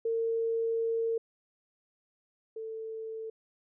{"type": "tone pair in turn", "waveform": "sine", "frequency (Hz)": [455.7, 444.3], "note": ["A#4", "A4"], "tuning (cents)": [-39, 17], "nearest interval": "unison", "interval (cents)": 44, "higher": "first", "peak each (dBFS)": [-27, -36], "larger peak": "first", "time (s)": [[0.05, 1.18], [2.56, 3.3]], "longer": "first", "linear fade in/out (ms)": 5, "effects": []}